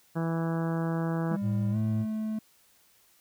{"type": "harmonic tone", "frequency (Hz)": 164.81, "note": "E3", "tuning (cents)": 0, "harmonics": [1, 2, 3, 4, 5, 6, 7, 8, 9, 10], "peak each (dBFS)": [-28, -34, -38, -40, -42, -44, -45, -46, -47, -48], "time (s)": [0.15, 1.37], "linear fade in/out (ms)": 20}
{"type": "tone with pitch glide", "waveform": "triangle", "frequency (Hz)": [200.5, 217.4], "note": ["G3", "A3"], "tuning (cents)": [39, -21], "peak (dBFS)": -27, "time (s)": [1.31, 2.39], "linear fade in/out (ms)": 5, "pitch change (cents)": 140, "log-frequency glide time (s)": [1.71, 1.77]}
{"type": "tone with vibrato", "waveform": "triangle", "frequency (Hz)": 110, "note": "A2", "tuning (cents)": 0, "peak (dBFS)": -25, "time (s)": [1.41, 2.06], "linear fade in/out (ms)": 50, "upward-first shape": "triangle", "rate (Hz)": 7.1, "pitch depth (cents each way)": 13}
{"effects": ["white hiss -63 dBFS RMS until 3.2 s"]}